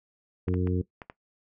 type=harmonic tone; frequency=91 Hz; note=F#2; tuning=28 cents flat; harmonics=1 / 2 / 3 / 4 / 5; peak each=-27 / -30 / -32 / -33 / -34 dBFS; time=0.47-0.82 s; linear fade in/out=10 ms
type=clicks; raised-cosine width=0.5 ms; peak=-25 dBFS; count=5; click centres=0.484 / 0.541 / 0.673 / 1.018 / 1.099 s
effects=noise-tail reverb RT60 0.1 s tail -17 dB re dry